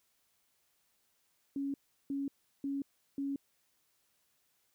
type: tone bursts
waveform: sine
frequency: 277.8 Hz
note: C#4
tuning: 4 cents sharp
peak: -33 dBFS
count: 4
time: 1.56-3.36 s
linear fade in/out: 2 ms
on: 180 ms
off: 360 ms
effects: white hiss -75 dBFS RMS until 4.74 s